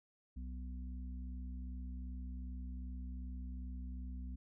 harmonic tone, 62.6 Hz, B1, 24 cents sharp, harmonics 1 / 3 / 4, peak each -42 / -54 / -53 dBFS, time 0.36-4.36 s, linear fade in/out 10 ms, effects none

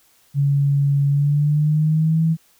sine tone with pitch glide, 141.1 to 162.08 Hz, C#3 to E3, +31 to -29 cents, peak -14 dBFS, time 0.34-2.37 s, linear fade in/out 50 ms, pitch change +240 cents, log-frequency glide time 1.08-2.23 s, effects white hiss -57 dBFS RMS until 2.59 s

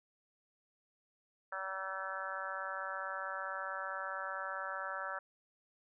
harmonic tone, 191.1 Hz, G3, 44 cents flat, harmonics 3 / 4 / 5 / 6 / 7 / 8 / 9, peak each -46 / -49 / -47 / -49 / -42 / -45 / -46 dBFS, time 1.52-5.19 s, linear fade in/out 5 ms, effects none

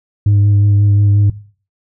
sine tone with vibrato, 102 Hz, G#2, 31 cents flat, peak -5 dBFS, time 0.26-1.3 s, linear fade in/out 5 ms, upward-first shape sine, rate 5.6 Hz, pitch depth 17 cents each way, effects noise-tail reverb RT60 0.4 s tail -17 dB re dry + tanh soft clip ceiling -6 dBFS

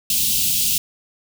white band-stop noise, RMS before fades -19 dBFS, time 0.1-0.78 s, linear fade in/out 2 ms, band 240 to 2700 Hz, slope 48 dB/octave, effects none

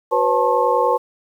sine tone cluster, 369.6 / 492.9 / 543 / 878 / 1076 Hz, F#4 / B4 / C#5 / A5 / C6, -2 / -3 / -36 / -4 / +48 cents, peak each -26 / -18 / -22 / -19 / -21 dBFS, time 0.11-0.98 s, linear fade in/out 20 ms, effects 8-bit

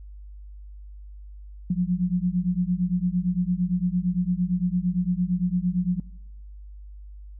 sine beating tone pair, 175.2 / 184 Hz, F3 / F#3, +6 / -9 cents, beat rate 8.8 Hz, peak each -24 dBFS, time 1.7-6 s, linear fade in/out 5 ms, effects noise-tail reverb RT60 0.9 s tail -24 dB re dry + added 50 Hz sine -39 dBFS peak until 7.39 s

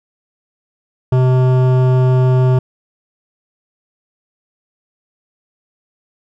triangle tone with hard clipping, 128.1 Hz, C3, 36 cents flat, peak -11 dBFS, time 1.12-2.59 s, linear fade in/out 5 ms, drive 18 dB, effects none

